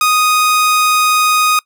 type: tone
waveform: sawtooth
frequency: 1244.5 Hz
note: D#6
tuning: in tune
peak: -6 dBFS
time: 0.01-1.59 s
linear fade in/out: 2 ms
effects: noise-tail reverb RT60 0.1 s tail -23 dB re dry